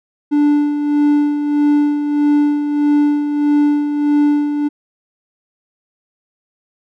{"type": "tone with tremolo", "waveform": "triangle", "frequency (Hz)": 293.1, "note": "D4", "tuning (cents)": -3, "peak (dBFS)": -7, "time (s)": [0.31, 4.69], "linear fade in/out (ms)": 20, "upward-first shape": "sine", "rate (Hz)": 1.6, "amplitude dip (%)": 55, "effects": []}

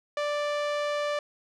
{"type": "tone with low-pass filter", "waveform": "sawtooth", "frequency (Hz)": 587.3, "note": "D5", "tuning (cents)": 0, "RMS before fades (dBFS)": -29, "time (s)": [0.17, 1.19], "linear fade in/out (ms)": 2, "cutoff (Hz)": 4700, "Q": 0.56, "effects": []}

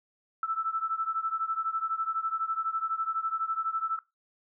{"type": "beating tone pair", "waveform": "sine", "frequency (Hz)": [1316, 1328], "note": ["E6", "E6"], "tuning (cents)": [-3, 12], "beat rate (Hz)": 12, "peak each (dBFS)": [-30, -32], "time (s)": [0.43, 3.99], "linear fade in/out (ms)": 2, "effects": ["noise-tail reverb RT60 0.2 s tail -19 dB re dry"]}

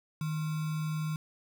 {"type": "tone with sample-and-hold", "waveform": "sine", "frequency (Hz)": 155.9, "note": "D#3", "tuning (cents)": 4, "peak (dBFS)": -30, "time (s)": [0.21, 1.16], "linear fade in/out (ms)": 2, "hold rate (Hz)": 1225, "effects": []}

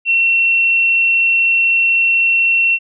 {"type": "tone", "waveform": "sine", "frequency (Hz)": 2716, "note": "F7", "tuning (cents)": -49, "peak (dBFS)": -10, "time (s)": [0.05, 2.79], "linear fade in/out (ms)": 50, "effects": []}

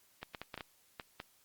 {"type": "clicks", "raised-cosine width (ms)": 0.3, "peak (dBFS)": -25, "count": 8, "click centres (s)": [0.23, 0.348, 0.416, 0.542, 0.577, 0.608, 0.998, 1.201], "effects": ["white hiss -68 dBFS RMS until 1.44 s", "Opus 48 kbps"]}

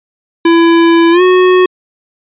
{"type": "tone with pitch glide", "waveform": "square", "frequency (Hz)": [334.6, 367], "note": ["E4", "F#4"], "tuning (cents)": [26, -14], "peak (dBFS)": -5, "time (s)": [0.45, 1.66], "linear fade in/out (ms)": 5, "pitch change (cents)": 160, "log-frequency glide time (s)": [1.11, 1.22], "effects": ["resampled to 8000 Hz"]}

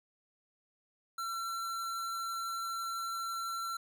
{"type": "tone", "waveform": "square", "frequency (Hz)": 1353, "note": "E6", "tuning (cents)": 45, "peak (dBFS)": -36, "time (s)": [1.18, 3.77], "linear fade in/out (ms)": 5, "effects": ["13-bit"]}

